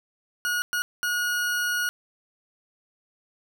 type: tone bursts at uneven times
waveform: 40% pulse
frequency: 1448 Hz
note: F#6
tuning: 38 cents flat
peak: -23 dBFS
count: 3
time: 0.45-0.62 / 0.73-0.82 / 1.03-1.89 s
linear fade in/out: 0 ms
effects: none